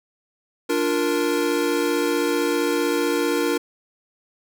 square chord, Bb major, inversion first, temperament equal, 293.7 / 349.2 / 466.2 Hz, D4 / F4 / Bb4, 0 / 0 / 0 cents, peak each -25 / -25 / -24 dBFS, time 0.69-3.58 s, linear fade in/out 10 ms, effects none

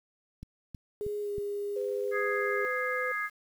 click train, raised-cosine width 5 ms, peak -29 dBFS, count 4, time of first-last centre 0.43-1.382 s, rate 3.15 Hz
sine tone with pitch glide, 415.3 to 407.9 Hz, G#4 to G#4, 0 to -31 cents, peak -31 dBFS, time 1.01-2.65 s, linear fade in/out 0 ms, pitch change -31 cents, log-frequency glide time 1.21-1.31 s
sine tone, 506 Hz, B4, 42 cents sharp, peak -33 dBFS, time 1.76-3.12 s, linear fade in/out 5 ms
sine chord, Ab major, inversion second, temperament equal, 1244.5 / 1661.2 / 2093 Hz, Eb6 / Ab6 / C7, 0 / 0 / 0 cents, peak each -35 / -33 / -35 dBFS, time 2.11-3.3 s, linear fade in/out 50 ms
effects 9-bit

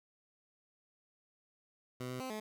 15% pulse tone with pitch steps, 125.8 / 127 / 259.5 / 214.8 Hz, B2 / B2 / C4 / A3, +32 / +49 / -14 / -41 cents, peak -33 dBFS, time 2-2.4 s, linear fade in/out 5 ms, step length 100 ms, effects none

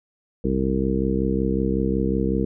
harmonic tone with a mistuned harmonic, 65.41 Hz, C2, in tune, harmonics 1 / 2 / 3 / 4 / 5 / 6 / 7, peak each -27 / -30 / -24 / -28 / -27 / -30 / -27 dBFS, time 0.44-2.45 s, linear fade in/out 5 ms, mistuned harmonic 1, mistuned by -140 cents, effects none

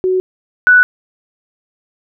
sine tone pair in turn, 371.6 / 1482.6 Hz, F#4 / F#6, +7 / +3 cents, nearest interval 2 octaves, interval 2396 cents, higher second, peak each -11 / -4 dBFS, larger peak second, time 0.04-0.2 / 0.67-0.83 s, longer neither, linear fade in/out 0 ms, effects none

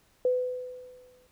sine tone with exponential decay, 502 Hz, B4, 28 cents sharp, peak -20 dBFS, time 0.25-1.27 s, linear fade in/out 2 ms, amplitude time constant 220 ms, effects pink hiss -65 dBFS RMS until 1.31 s

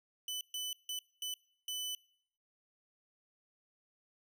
sawtooth tone bursts at uneven times, 3000 Hz, F#7, 23 cents sharp, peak -34 dBFS, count 5, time 0.28-0.41 / 0.54-0.73 / 0.89-0.99 / 1.22-1.34 / 1.68-1.95 s, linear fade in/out 2 ms, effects noise-tail reverb RT60 0.7 s tail -25 dB re dry

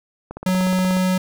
click train, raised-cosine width 1 ms, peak -17 dBFS, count 12, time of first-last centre 0.31-0.969 s, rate 16.7 Hz
square tone, 185 Hz, F#3, in tune, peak -17 dBFS, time 0.46-1.18 s, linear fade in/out 5 ms
effects none

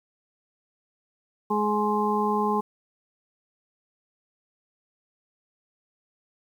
harmonic tone, 210 Hz, G#3, 19 cents sharp, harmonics 1 / 2 / 4 / 5, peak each -27 / -27 / -27 / -27 dBFS, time 1.5-2.61 s, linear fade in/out 10 ms, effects 9-bit

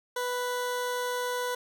20% pulse tone, 493.9 Hz, B4, in tune, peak -24 dBFS, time 0.16-1.55 s, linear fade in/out 5 ms, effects none

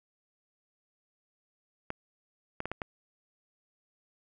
clicks, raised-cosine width 0.5 ms, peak -19 dBFS, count 5, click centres 1.904 / 2.604 / 2.656 / 2.716 / 2.818 s, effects none

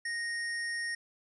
sine tone with sample-and-hold, 1864.7 Hz, A#6, in tune, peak -32 dBFS, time 0.05-0.95 s, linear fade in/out 5 ms, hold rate 7350 Hz, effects resampled to 24000 Hz

